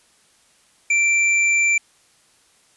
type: tone with hard clipping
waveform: triangle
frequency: 2349 Hz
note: D7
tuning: in tune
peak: -16 dBFS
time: 0.9-1.78 s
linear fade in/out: 5 ms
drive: 18 dB
effects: white hiss -57 dBFS RMS until 2.76 s + resampled to 24000 Hz